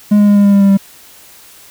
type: tone with pitch steps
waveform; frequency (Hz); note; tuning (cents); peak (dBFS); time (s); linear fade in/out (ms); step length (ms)
triangle; 207.7 / 206 / 204.4 / 202.7 / 201.1 / 199.47 / 197.86 / 196.27; G#3 / G#3 / G#3 / G#3 / G3 / G3 / G3 / G3; 0 / -14 / -27 / -42 / +44 / +30 / +16 / +2; -3; 0.11-0.774; 10; 83
effects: white hiss -40 dBFS RMS until 1.7 s